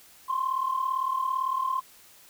sine tone pair together, 1040.2 / 1078 Hz, C6 / C#6, -10 / -49 cents, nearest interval minor second, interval 61 cents, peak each -26 / -29 dBFS, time 0.28-1.81 s, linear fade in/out 20 ms, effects tanh soft clip ceiling -18 dBFS + white hiss -54 dBFS RMS until 2.29 s

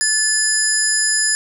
sine tone cluster, 1731 / 5030 / 7120 / 10530 Hz, A6 / D#8 / A8 / E9, -29 / +18 / +20 / -3 cents, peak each -20 dBFS, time 0.01-1.35 s, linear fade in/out 0 ms, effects none

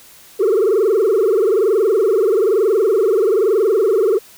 sine tone with frequency modulation, 415.3 Hz, G#4, in tune, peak -9 dBFS, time 0.39-4.19 s, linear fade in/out 20 ms, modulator 21.1 Hz, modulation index 2.3, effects tanh soft clip ceiling -10 dBFS + white hiss -44 dBFS RMS until 4.37 s

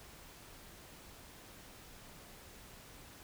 silence, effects pink hiss -55 dBFS RMS until 3.23 s

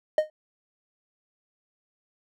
triangle tone with exponential decay, 617 Hz, D#5, 15 cents flat, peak -12 dBFS, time 0.18-0.3 s, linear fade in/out 2 ms, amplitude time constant 25 ms, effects none

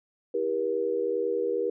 sine tone cluster, 325.9 / 395.9 / 478 Hz, E4 / G4 / A#4, -20 / +17 / +43 cents, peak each -35 / -29 / -27 dBFS, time 0.34-1.7 s, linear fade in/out 5 ms, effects none

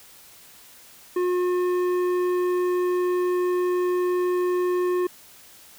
sine tone with tanh clipping, 359.4 Hz, F4, 50 cents sharp, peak -22 dBFS, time 1.16-5.07 s, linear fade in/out 5 ms, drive 11 dB, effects white hiss -49 dBFS RMS until 5.78 s

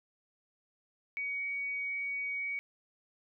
sine tone, 2251 Hz, C#7, 26 cents sharp, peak -33 dBFS, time 1.17-2.59 s, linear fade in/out 0 ms, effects none

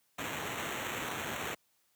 violet noise with sample-and-hold, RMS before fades -38 dBFS, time 0.18-1.55 s, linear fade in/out 10 ms, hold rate 4900 Hz, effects white hiss -73 dBFS RMS until 1.95 s + high-pass 80 Hz 12 dB/octave

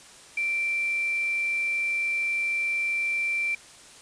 sine tone with quantisation, 2349 Hz, D7, in tune, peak -24 dBFS, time 0.37-3.55 s, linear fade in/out 5 ms, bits 7, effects white hiss -49 dBFS RMS until 4.01 s + resampled to 22050 Hz

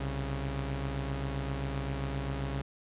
sawtooth tone pair together, 65 / 137.6 Hz, C2 / C#3, -11 / -12 cents, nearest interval octave + minor second, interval 1299 cents, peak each -31 / -31 dBFS, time 0-2.62 s, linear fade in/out 5 ms, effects resampled to 8000 Hz

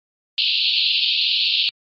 white band-pass noise, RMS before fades -19 dBFS, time 0.38-1.69 s, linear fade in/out 0 ms, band 2600 to 4500 Hz, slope 96 dB/octave, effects MP3 32 kbps

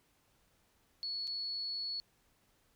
sine tone with dropouts, 4395 Hz, C#8, 16 cents flat, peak -36 dBFS, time 1.03-2 s, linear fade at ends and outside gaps 0 ms, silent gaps 1.271-1.276 s, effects pink hiss -72 dBFS RMS until 2.75 s

